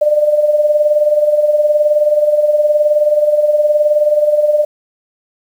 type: tone with tremolo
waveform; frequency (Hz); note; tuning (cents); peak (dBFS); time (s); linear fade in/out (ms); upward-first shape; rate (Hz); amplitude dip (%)
sine; 598; D5; +31; -6; 0.01-4.65; 10; sine; 19; 60
effects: 7-bit